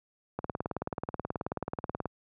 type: click train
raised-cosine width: 1 ms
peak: -18 dBFS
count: 32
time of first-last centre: 0.39-2.057 s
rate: 18.6 Hz
effects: high-pass 80 Hz 12 dB/octave